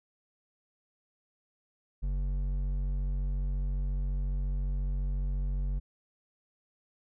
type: tone with hard clipping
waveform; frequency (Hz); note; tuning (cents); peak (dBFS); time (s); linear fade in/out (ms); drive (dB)
triangle; 47.22; F#1; +36; -30; 2.02-5.8; 20; 11
effects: none